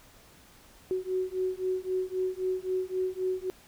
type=beating tone pair; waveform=sine; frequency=370 / 373.8 Hz; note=F#4 / F#4; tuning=0 / +18 cents; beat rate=3.8 Hz; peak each=-31 dBFS; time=0.91-3.5 s; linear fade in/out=0 ms; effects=pink hiss -56 dBFS RMS until 3.67 s